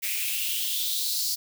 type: noise with high-pass filter sweep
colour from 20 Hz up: blue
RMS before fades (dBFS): -28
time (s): 0.02-1.36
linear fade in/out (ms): 20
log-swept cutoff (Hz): 2200 to 4800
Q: 5
effects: none